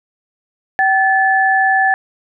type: tone pair together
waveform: sine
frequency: 768 / 1734.6 Hz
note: G5 / A6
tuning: -36 / -25 cents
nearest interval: octave + major second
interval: 1411 cents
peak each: -13 dBFS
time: 0.79-1.94 s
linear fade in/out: 0 ms
effects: none